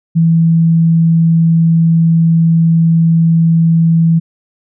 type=tone; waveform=sine; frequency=164.81 Hz; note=E3; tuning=in tune; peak=-6 dBFS; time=0.15-4.2 s; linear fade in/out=20 ms; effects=none